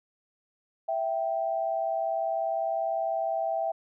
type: tone pair together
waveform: sine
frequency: 659.3 / 779.3 Hz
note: E5 / G5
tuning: 0 / -10 cents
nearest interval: minor third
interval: 290 cents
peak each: -28 / -30 dBFS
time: 0.88-3.72 s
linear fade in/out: 10 ms
effects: none